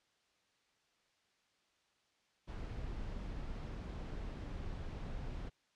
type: noise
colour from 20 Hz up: brown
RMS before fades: -43 dBFS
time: 2.47-5.5 s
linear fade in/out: 20 ms
effects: white hiss -75 dBFS RMS until 5.75 s + low-pass 5000 Hz 12 dB/octave